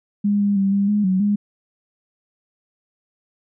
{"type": "tone with pitch steps", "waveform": "sine", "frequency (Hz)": [204.3, 202.6, 195.5, 199.6, 207.8, 187.1, 205.4], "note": ["G#3", "G#3", "G3", "G3", "G#3", "F#3", "G#3"], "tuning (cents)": [-28, -43, -4, 32, 1, 20, -19], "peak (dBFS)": -15, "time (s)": [0.24, 1.36], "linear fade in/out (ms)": 10, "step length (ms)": 160, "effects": []}